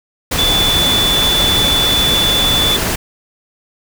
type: tone in noise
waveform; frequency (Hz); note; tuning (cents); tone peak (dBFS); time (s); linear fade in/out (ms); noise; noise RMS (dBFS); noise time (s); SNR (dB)
sine; 3475; A7; -22; -12; 0.38-2.77; 10; pink; -17; 0.31-2.96; +2
effects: none